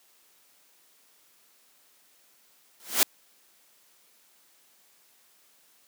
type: noise with exponential growth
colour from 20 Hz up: white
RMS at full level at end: -17 dBFS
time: 2.8-3.03 s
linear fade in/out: 1 ms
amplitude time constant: 49 ms
effects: white hiss -62 dBFS RMS until 5.87 s + high-pass 200 Hz 12 dB/octave